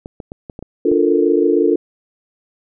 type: clicks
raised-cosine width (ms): 2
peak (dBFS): -17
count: 7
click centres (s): 0.059 / 0.202 / 0.319 / 0.498 / 0.591 / 0.626 / 0.916
type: chord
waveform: sine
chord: Bb major seventh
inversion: first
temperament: equal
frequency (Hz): 293.7 / 349.2 / 440 / 466.2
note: D4 / F4 / A4 / Bb4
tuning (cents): 0 / 0 / 0 / 0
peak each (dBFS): -17 / -15 / -16 / -20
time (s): 0.85-1.76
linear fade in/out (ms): 5
effects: none